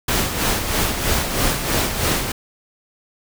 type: noise with tremolo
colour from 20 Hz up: pink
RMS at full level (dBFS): -18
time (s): 0.08-2.32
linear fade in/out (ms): 5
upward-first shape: sine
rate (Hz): 3.1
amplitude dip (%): 55
effects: none